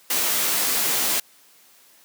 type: noise with comb filter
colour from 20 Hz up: white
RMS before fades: -22 dBFS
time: 0.1-1.2 s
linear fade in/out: 5 ms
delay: 15 ms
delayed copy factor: +0.55
effects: white hiss -54 dBFS RMS until 2.04 s + high-pass 200 Hz 12 dB/octave